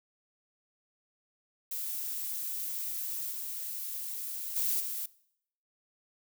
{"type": "noise with level steps", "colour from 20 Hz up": "violet", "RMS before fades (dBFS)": [-36, -38, -30, -36], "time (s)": [1.71, 5.06], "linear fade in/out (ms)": 5, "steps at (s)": [3.31, 4.56, 4.8], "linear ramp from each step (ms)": 2, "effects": ["noise-tail reverb RT60 0.7 s tail -21 dB re dry"]}